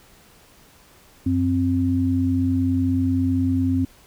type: tone pair together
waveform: sine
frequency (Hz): 93 / 263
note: F#2 / C4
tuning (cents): +9 / +9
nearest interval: octave + tritone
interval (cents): 1800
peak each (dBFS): -22 / -19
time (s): 1.26-3.85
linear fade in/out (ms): 5
effects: pink hiss -52 dBFS RMS until 4.06 s